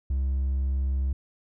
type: tone with hard clipping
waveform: sine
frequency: 67 Hz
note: C2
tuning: 42 cents sharp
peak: -24 dBFS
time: 0.1-1.13 s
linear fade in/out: 5 ms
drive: 2 dB
effects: none